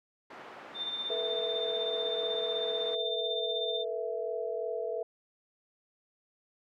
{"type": "band-pass noise", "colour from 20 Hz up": "pink", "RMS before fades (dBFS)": -48, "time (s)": [0.3, 2.95], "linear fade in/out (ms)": 5, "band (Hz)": [410, 1800], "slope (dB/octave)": 12}
{"type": "tone with tremolo", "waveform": "sine", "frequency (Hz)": 3590, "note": "A7", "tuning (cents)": 34, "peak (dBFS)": -31, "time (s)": [0.74, 3.85], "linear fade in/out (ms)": 50, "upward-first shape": "sine", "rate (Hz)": 16, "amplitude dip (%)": 50}
{"type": "chord", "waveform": "sine", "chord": "A suspended second", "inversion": "none", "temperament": "equal with one note detuned", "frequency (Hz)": [440, 482.9, 659.3], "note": ["A4", "B4", "E5"], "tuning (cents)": [0, -39, 0], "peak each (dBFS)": -36, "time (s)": [1.1, 5.03], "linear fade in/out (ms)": 2}
{"effects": []}